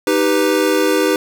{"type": "chord", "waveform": "square", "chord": "Eb augmented", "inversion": "none", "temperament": "equal", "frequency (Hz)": [311.1, 392, 493.9], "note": ["Eb4", "G4", "B4"], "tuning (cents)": [0, 0, 0], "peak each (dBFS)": -18, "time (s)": [0.07, 1.16], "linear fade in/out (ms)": 2, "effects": []}